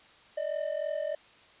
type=ring-modulated tone; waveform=triangle; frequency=605 Hz; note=D#5; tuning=49 cents flat; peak=-25 dBFS; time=0.37-1.15 s; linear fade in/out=5 ms; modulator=21.6 Hz; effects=white hiss -57 dBFS RMS until 1.6 s + resampled to 8000 Hz